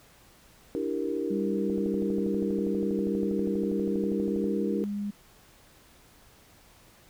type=chord; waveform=sine; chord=E half-diminished seventh; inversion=third; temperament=equal; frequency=293.7 / 329.6 / 392 / 466.2 Hz; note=D4 / E4 / G4 / Bb4; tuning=0 / 0 / 0 / 0 cents; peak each=-33 dBFS; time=0.75-4.84 s; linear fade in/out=0 ms
type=tone with pitch glide; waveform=sine; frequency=199.4 to 204.3 Hz; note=G3 to G#3; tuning=+30 to -28 cents; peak=-29 dBFS; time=1.3-5.11 s; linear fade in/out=10 ms; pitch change=+42 cents; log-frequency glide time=3.93-4.86 s
type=click train; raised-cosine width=2 ms; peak=-26 dBFS; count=35; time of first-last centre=1.7-4.442 s; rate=12.4 Hz
effects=pink hiss -57 dBFS RMS until 7.09 s